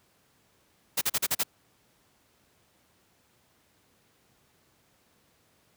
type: noise bursts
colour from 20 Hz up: white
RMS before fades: -26 dBFS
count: 6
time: 0.97-1.435 s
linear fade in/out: 10 ms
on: 45 ms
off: 39 ms
effects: pink hiss -66 dBFS RMS until 5.76 s + high-pass 80 Hz 12 dB/octave